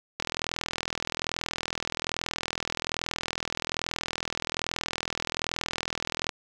click train, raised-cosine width 0.2 ms, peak -11 dBFS, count 252, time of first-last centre 0.2-6.292 s, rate 41.2 Hz, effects none

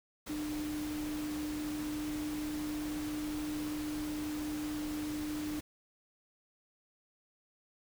sine tone in noise, 301.5 Hz, D4, 46 cents sharp, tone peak -35 dBFS, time 0.29-5.6 s, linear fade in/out 10 ms, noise pink, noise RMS -45 dBFS, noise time 0.26-5.61 s, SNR +7 dB, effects none

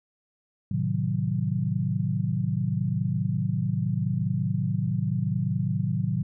sine chord, A diminished seventh, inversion none, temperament equal, 110 / 130.81 / 155.56 / 185 Hz, A2 / C3 / Eb3 / Gb3, 0 / 0 / 0 / 0 cents, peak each -29 dBFS, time 0.71-6.23 s, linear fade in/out 5 ms, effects none

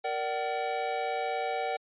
square chord, Bb augmented, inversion none, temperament equal with one note detuned, 466.2 / 587.3 / 758.2 Hz, Bb4 / D5 / F#5, 0 / 0 / +42 cents, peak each -36 / -37 / -32 dBFS, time 0.04-1.77 s, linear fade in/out 10 ms, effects resampled to 8000 Hz

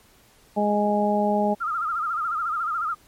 harmonic tone, 207.4 Hz, G#3, 2 cents flat, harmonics 1 / 2 / 3 / 4, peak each -23 / -27 / -24 / -24 dBFS, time 0.56-1.55 s, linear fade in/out 20 ms
sine tone with vibrato, 1303 Hz, E6, 20 cents flat, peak -23 dBFS, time 1.6-2.95 s, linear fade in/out 20 ms, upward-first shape sine, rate 14 Hz, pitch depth 120 cents each way
effects pink hiss -56 dBFS RMS until 3.07 s + MP3 64 kbps

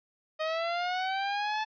sawtooth linear sweep, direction up, 621 to 873 Hz, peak -25 dBFS, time 0.39-1.65 s, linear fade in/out 20 ms, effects resampled to 11025 Hz

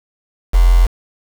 sine tone with quantisation, 43.65 Hz, F1, in tune, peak -6 dBFS, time 0.53-0.87 s, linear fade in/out 20 ms, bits 4, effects none

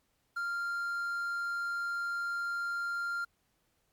triangle tone with quantisation, 1393 Hz, F6, 5 cents flat, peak -30 dBFS, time 0.36-3.25 s, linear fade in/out 10 ms, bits 10, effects pink hiss -75 dBFS RMS until 3.92 s + MP3 96 kbps

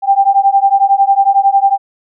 sine beating tone pair, 784 / 795 Hz, G5 / G5, 0 / +24 cents, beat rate 11 Hz, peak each -10 dBFS, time 0.02-1.78 s, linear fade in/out 50 ms, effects none

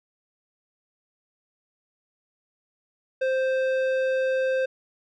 square tone with low-pass filter, 523.3 Hz, C5, in tune, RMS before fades -24 dBFS, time 3.21-4.66 s, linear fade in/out 10 ms, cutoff 2200 Hz, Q 0.72, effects none

